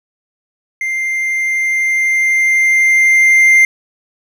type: tone with level ramp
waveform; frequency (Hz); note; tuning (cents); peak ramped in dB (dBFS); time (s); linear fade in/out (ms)
triangle; 2096; C7; +2; -14 to -3; 0.81-3.65; 2
effects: none